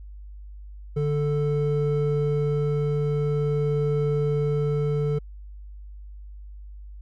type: tone pair together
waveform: triangle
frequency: 146.83 / 440 Hz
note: D3 / A4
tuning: 0 / 0 cents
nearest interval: octave + perfect fifth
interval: 1900 cents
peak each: -21 / -23 dBFS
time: 0.96-5.19 s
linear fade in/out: 10 ms
effects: added 50 Hz sine -38 dBFS peak until 7.01 s